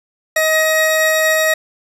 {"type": "tone pair together", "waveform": "40% pulse", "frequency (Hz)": [632, 1891.8], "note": ["D#5", "A#6"], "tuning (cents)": [27, 25], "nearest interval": "octave + perfect fifth", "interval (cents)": 1898, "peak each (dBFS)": -14, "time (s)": [0.36, 1.54], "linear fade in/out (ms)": 5, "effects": ["resampled to 32000 Hz", "8-bit"]}